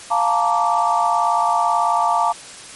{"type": "chord", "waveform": "sine", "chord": "Bb major seventh", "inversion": "second", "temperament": "just", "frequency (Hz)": [699.2, 874.1, 932.3, 1165.4], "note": ["F5", "A5", "Bb5", "D6"], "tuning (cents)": [2, -12, 0, -14], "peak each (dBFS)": -20, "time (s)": [0.1, 2.33], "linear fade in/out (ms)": 20, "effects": ["white hiss -37 dBFS RMS until 2.75 s", "MP3 48 kbps"]}